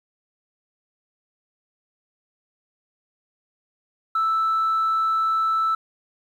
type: tone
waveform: sine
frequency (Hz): 1318.5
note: E6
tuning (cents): 0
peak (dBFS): -17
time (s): 4.15-5.75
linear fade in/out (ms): 5
effects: tanh soft clip ceiling -16 dBFS + 9-bit